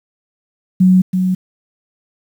sine tone with echo, 185 Hz, F#3, in tune, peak -6 dBFS, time 0.8-1.02 s, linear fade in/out 10 ms, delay 330 ms, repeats 1, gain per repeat -6 dB, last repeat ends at 1.35 s, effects 7-bit

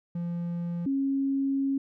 triangle / sine tone pair in turn, 172.1 / 273.2 Hz, F3 / C#4, -25 / -25 cents, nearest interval minor sixth, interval 800 cents, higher second, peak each -27 / -24 dBFS, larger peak second, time 0.15-0.86 / 0.86-1.78 s, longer second, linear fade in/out 5 ms, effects none

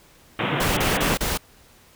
pink band-pass noise, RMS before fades -24 dBFS, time 0.39-1.14 s, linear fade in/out 2 ms, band 110 to 3500 Hz, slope 96 dB/octave
pink noise bursts, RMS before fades -24 dBFS, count 4, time 0.6-1.376 s, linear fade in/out 5 ms, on 170 ms, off 32 ms
effects pink hiss -53 dBFS RMS until 1.95 s

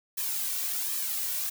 blue noise with flanger, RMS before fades -31 dBFS, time 0.17-1.5 s, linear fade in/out 10 ms, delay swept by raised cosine 1.4 to 2.4 ms, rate 1.3 Hz, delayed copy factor -0.7, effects none

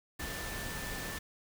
sine tone in noise, 1771 Hz, A6, 11 cents sharp, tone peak -44 dBFS, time 0.19-1.19 s, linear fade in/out 10 ms, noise pink, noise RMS -40 dBFS, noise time 0.19-1.19 s, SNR -7 dB, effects none

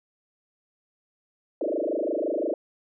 sine tone with frequency modulation, 461.8 Hz, A#4, 16 cents flat, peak -24 dBFS, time 1.61-2.54 s, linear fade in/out 2 ms, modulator 25.8 Hz, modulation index 6.3, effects none

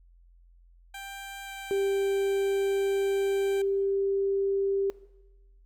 15% pulse tone with pitch glide, 788 to 783.5 Hz, G5 to G5, +9 to -1 cents, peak -32 dBFS, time 0.94-3.62 s, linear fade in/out 5 ms, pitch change -10 cents, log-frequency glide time 1.43-1.51 s
sine tone, 393.5 Hz, G4, 7 cents sharp, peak -24 dBFS, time 1.71-4.9 s, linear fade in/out 0 ms
effects noise-tail reverb RT60 1.0 s tail -19 dB re dry + added 43 Hz sine -54 dBFS peak until 5.65 s

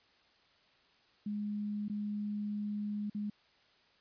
sine tone with dropouts, 207.7 Hz, G#3, in tune, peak -34 dBFS, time 1.26-3.3 s, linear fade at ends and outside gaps 5 ms, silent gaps 1.883-1.897 / 3.099-3.147 s, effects white hiss -67 dBFS RMS until 4 s + resampled to 11025 Hz

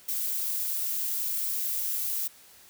violet noise, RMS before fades -30 dBFS, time 0.08-2.28 s, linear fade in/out 10 ms, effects white hiss -54 dBFS RMS until 2.69 s

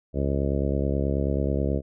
harmonic tone, 69.3 Hz, C#2, in tune, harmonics 1 / 2 / 3 / 4 / 5 / 6 / 7 / 8 / 9, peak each -26 / -29 / -31 / -32 / -33 / -34 / -34 / -35 / -36 dBFS, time 0.13-1.82 s, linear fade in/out 50 ms, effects none

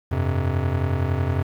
square chord, F suspended second, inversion none, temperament just, 87.31 / 98.22 / 130.96 Hz, F2 / G2 / C3, 0 / +4 / +2 cents, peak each -24 / -28 / -26 dBFS, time 0.11-1.43 s, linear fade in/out 10 ms, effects low-pass 2000 Hz 12 dB/octave + 8-bit

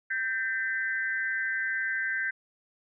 sine tone cluster, 1568 / 1810 / 2018 Hz, G6 / A6 / B6, 0 / +48 / +37 cents, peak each -29 / -34 / -35 dBFS, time 0.1-2.31 s, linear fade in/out 10 ms, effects none

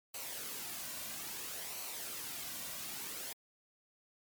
white noise with flanger, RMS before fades -43 dBFS, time 0.14-3.33 s, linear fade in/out 5 ms, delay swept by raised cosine 0.57 to 2.37 ms, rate 0.6 Hz, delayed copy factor -0.5, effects MP3 96 kbps

